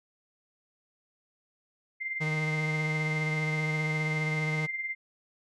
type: tone with tremolo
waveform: sine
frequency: 2093 Hz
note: C7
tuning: in tune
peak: -29 dBFS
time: 2-4.95 s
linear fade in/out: 20 ms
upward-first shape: sine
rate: 19 Hz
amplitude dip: 55%
type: tone with vibrato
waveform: 45% pulse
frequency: 154.9 Hz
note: D#3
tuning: 7 cents flat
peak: -29 dBFS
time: 2.2-4.67 s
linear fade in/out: 20 ms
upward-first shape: sine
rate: 15 Hz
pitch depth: 15 cents each way
effects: low-pass 7000 Hz 12 dB/octave